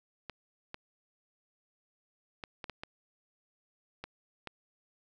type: clicks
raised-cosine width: 0.3 ms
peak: -24 dBFS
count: 8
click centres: 0.297 / 0.744 / 2.438 / 2.642 / 2.697 / 2.835 / 4.04 / 4.473 s
effects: none